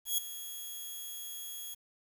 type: tone with ADSR envelope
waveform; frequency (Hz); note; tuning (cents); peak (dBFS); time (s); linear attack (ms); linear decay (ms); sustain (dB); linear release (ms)
5% pulse; 3322; G#7; 0; -18; 0.05-1.75; 130; 5; -14; 18
effects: 9-bit